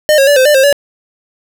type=tone with pitch steps; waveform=square; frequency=608 / 545 / 578 / 518 / 594 / 532 / 571 Hz; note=D#5 / C#5 / D5 / C5 / D5 / C5 / D5; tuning=-40 / -29 / -28 / -17 / +20 / +29 / -49 cents; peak=-6 dBFS; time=0.09-0.727 s; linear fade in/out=0 ms; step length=91 ms; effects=none